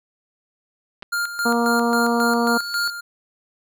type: clicks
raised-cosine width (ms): 0.3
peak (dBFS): -20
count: 2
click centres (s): 1.024 / 1.029
type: tone with tremolo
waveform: square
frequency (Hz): 1404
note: F6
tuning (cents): +9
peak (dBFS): -21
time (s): 1.12-3.01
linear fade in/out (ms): 10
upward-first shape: square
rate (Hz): 3.7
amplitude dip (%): 65
type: tone with exponential growth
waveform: triangle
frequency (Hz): 4435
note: C#8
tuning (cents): 0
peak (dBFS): -23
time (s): 1.38-2.9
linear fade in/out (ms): 1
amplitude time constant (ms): 330
type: harmonic tone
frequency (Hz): 235.5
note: A#3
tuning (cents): +18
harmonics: 1 / 2 / 3 / 4 / 5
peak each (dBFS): -20 / -23 / -25 / -26 / -27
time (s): 1.45-2.58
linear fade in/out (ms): 10
effects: none